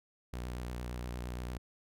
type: tone with vibrato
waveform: sawtooth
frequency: 61 Hz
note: B1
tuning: 21 cents flat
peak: -34 dBFS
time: 0.33-1.58 s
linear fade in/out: 5 ms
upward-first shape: triangle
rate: 8.7 Hz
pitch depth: 51 cents each way
effects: none